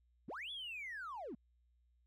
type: linear two-way sweep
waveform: triangle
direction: up then down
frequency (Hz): 121 to 3475 to 190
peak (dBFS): -40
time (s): 0.28-1.35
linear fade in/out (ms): 5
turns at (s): 0.51
effects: tanh soft clip ceiling -40 dBFS + added 60 Hz sine -70 dBFS peak until 2.06 s